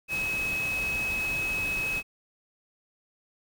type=tone in noise; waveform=sine; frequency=2560 Hz; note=D#7; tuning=49 cents sharp; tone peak=-27 dBFS; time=0.08-2.03 s; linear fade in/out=50 ms; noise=pink; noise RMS=-38 dBFS; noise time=0.08-2.03 s; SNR=+8 dB; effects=none